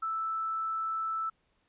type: tone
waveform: sine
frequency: 1318.5 Hz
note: E6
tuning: in tune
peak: -30 dBFS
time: 0.02-1.3 s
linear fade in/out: 10 ms
effects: pink hiss -73 dBFS RMS until 1.68 s + resampled to 8000 Hz